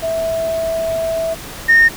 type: tone pair in turn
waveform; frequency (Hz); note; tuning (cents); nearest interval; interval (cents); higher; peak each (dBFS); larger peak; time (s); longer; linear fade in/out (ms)
sine; 655 / 1835.6; E5 / A#6; -11 / -27; octave + tritone; 1784; second; -16 / -5; second; 0.02-1.35 / 1.68-1.89; first; 20
effects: tanh soft clip ceiling -3 dBFS + pink hiss -31 dBFS RMS until 1.96 s